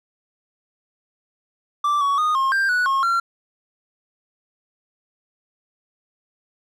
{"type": "tone with pitch steps", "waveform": "triangle", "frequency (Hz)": [1171, 1123, 1234, 1070, 1584, 1474, 1082, 1370], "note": ["D6", "C#6", "D#6", "C6", "G6", "F#6", "C#6", "F6"], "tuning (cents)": [-5, 22, -15, 38, 18, -7, -42, -34], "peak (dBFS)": -15, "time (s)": [1.84, 3.2], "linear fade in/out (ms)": 5, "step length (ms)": 170, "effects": []}